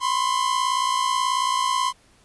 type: tone pair together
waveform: 45% pulse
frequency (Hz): 1006.6 / 1065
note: B5 / C6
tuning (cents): +33 / +30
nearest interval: minor second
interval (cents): 97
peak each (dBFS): -23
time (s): 0-1.93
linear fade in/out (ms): 50
effects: pink hiss -57 dBFS RMS until 2.24 s + resampled to 24000 Hz